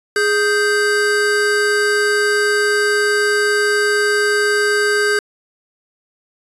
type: tone pair together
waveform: square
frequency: 415.3 / 1568 Hz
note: G#4 / G6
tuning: 0 / 0 cents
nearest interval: octave + major seventh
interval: 2300 cents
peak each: -17 dBFS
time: 0.16-5.19 s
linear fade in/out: 2 ms
effects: resampled to 24000 Hz